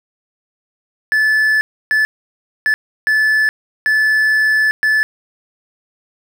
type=tone bursts at uneven times; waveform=triangle; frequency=1737 Hz; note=A6; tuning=23 cents flat; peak=-9 dBFS; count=6; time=1.12-1.61 / 1.91-2.05 / 2.66-2.74 / 3.07-3.49 / 3.86-4.71 / 4.83-5.03 s; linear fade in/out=0 ms; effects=none